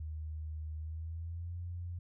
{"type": "tone with pitch glide", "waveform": "sine", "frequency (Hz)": [77.78, 87.31], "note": ["D#2", "F2"], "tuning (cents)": [0, 0], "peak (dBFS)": -38, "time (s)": [0, 1.99], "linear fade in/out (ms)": 5, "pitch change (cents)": 200, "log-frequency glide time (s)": [0.78, 1.58], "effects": []}